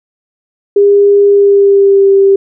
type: tone with pitch glide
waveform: sine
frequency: 404 to 392.5 Hz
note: G#4 to G4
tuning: -48 to +2 cents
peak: -3 dBFS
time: 0.76-2.36 s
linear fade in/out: 5 ms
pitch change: -50 cents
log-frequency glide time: 1.27-2.11 s
effects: none